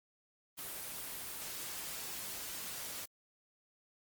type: noise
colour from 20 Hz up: white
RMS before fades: -43 dBFS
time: 0.57-3.06 s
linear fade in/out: 20 ms
effects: Opus 24 kbps